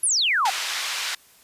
sine exponential sweep, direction down, 11460 to 732 Hz, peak -18 dBFS, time 0.03-0.5 s, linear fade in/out 5 ms
white band-pass noise, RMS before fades -28 dBFS, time 0.45-1.15 s, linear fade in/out 5 ms, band 1200 to 4500 Hz, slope 12 dB/octave
effects white hiss -54 dBFS RMS until 1.43 s + resampled to 32000 Hz

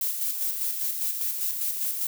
violet noise with tremolo, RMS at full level -27 dBFS, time 0.01-2.07 s, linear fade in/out 2 ms, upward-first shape square, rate 5 Hz, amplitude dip 40%, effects none

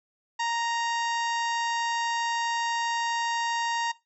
harmonic tone, 932.3 Hz, A#5, in tune, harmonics 1 / 2 / 3 / 4 / 5 / 6 / 7 / 8, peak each -27 / -33 / -37 / -39 / -41 / -43 / -44 / -45 dBFS, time 0.39-3.92 s, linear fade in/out 10 ms, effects noise-tail reverb RT60 0.2 s tail -18 dB re dry

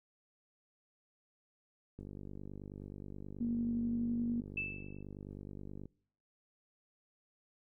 click train, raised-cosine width 3 ms, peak -34 dBFS, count 192, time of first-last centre 1.99-5.856 s, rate 49.4 Hz
sine tone with pitch glide, 235 to 236.6 Hz, A#3 to A#3, +14 to +26 cents, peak -32 dBFS, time 3.4-4.41 s, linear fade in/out 10 ms, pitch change +12 cents, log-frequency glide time 3.85-4.26 s
sine tone with exponential decay, 2637 Hz, E7, in tune, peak -32 dBFS, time 4.57-5.03 s, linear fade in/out 5 ms, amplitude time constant 100 ms
effects noise-tail reverb RT60 0.6 s tail -25 dB re dry

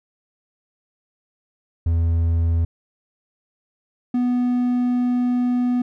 triangle tone pair in turn, 83.3 / 246.5 Hz, E2 / B3, +19 / -3 cents, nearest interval octave + perfect fifth, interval 1878 cents, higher second, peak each -14 / -15 dBFS, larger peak first, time 1.86-2.65 / 4.14-5.82 s, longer second, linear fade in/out 5 ms, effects none

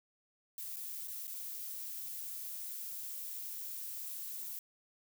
violet noise with dropouts, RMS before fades -43 dBFS, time 0.58-4.59 s, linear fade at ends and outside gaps 1 ms, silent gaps 0.761-0.768 / 1.075-1.08 / 1.271-1.277 s, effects none

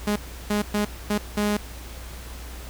sawtooth tone bursts at uneven times, 207.7 Hz, G#3, in tune, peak -17 dBFS, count 5, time 0.07-0.16 / 0.5-0.62 / 0.74-0.85 / 1.1-1.18 / 1.37-1.57 s, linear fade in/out 5 ms, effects added 60 Hz sine -37 dBFS peak until 2.69 s + pink hiss -42 dBFS RMS until 2.69 s

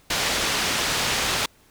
white low-pass noise, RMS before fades -24 dBFS, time 0.1-1.46 s, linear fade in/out 5 ms, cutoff 4900 Hz, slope 12 dB/octave, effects pink hiss -57 dBFS RMS until 1.7 s

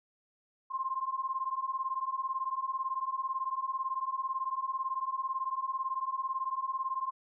sine beating tone pair, 1046.5 / 1064.5 Hz, C6 / C6, 0 / +30 cents, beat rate 18 Hz, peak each -35 / -34 dBFS, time 0.7-7.11 s, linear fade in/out 20 ms, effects none

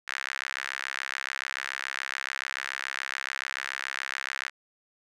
sawtooth tone with high-pass filter, 67 Hz, C2, 42 cents sharp, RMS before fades -35 dBFS, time 0.07-4.5 s, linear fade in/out 20 ms, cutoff 1700 Hz, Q 2.9, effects low-pass 8000 Hz 12 dB/octave

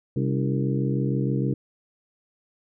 harmonic tone with a mistuned harmonic, 66.6 Hz, C2, 31 cents sharp, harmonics 2 / 3 / 4 / 5 / 6 / 7, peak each -24 / -28 / -30 / -32 / -34 / -35 dBFS, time 0.16-1.54 s, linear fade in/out 5 ms, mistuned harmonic 4, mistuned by +120 cents, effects none

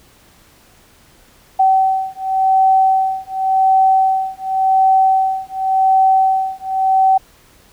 sine beating tone pair, 764 / 764.9 Hz, G5 / G5, -45 / -43 cents, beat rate 0.9 Hz, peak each -14 dBFS, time 1.59-7.18 s, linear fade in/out 10 ms, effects pink hiss -49 dBFS RMS until 7.72 s

